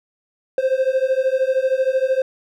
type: beating tone pair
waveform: triangle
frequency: 518 / 531 Hz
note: C5 / C5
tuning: -17 / +25 cents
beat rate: 13 Hz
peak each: -17 dBFS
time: 0.58-2.22 s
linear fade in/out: 2 ms
effects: none